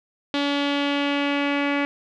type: tone with low-pass filter sweep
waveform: sawtooth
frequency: 284.7 Hz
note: C#4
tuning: 46 cents sharp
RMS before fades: -23 dBFS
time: 0.34-1.85 s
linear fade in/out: 0 ms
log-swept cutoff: 3600 to 2300 Hz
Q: 3
effects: none